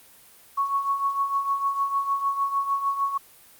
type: tone with tremolo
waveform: sine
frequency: 1109 Hz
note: C#6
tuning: in tune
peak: -19 dBFS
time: 0.57-3.18 s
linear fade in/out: 10 ms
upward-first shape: triangle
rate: 6.6 Hz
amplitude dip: 70%
effects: white hiss -52 dBFS RMS until 3.59 s + Opus 32 kbps